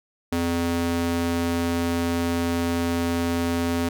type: tone with high-pass filter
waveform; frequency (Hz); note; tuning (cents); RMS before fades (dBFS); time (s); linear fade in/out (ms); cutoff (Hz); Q
square; 85.1; F2; -44; -24; 0.32-3.89; 5; 180; 1.9
effects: none